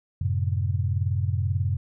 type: chord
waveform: sine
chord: F# diminished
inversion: none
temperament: just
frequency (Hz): 92.5 / 111 / 133.2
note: F#2 / A2 / C3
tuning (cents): 0 / +16 / +31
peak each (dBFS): -24 / -28 / -29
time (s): 0.21-1.77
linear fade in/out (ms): 5
effects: none